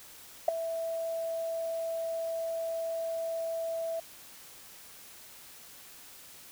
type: tone with ADSR envelope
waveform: sine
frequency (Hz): 659.3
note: E5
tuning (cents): 0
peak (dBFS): -15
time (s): 0.48-4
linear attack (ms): 5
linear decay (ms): 6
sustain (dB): -16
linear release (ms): 6
effects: tanh soft clip ceiling -11 dBFS + white hiss -51 dBFS RMS until 6.51 s